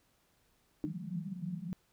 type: tone with exponential decay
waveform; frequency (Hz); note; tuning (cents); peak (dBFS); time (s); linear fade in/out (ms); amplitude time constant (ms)
sine; 301.6; D4; +46; -27; 0.84-0.94; 0; 20
type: band-pass noise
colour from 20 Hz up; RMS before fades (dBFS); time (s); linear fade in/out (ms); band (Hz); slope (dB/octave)
pink; -40; 0.85-1.73; 0; 160 to 200; 96
effects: pink hiss -72 dBFS RMS until 1.92 s